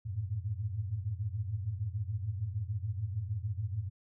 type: tone cluster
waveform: sine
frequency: 90.7 / 105.4 / 112.1 Hz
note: F#2 / G#2 / A2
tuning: -34 / +26 / +33 cents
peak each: -38 / -36 / -38 dBFS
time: 0.05-3.9 s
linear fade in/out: 20 ms
effects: none